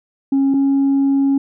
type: tone pair in turn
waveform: sine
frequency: 273.2 / 275.1 Hz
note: C#4 / C#4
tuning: -25 / -13 cents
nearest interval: unison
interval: 12 cents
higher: second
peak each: -10 dBFS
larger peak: neither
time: 0.32-0.54 / 0.54-1.38 s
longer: second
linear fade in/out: 5 ms
effects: tanh soft clip ceiling -10 dBFS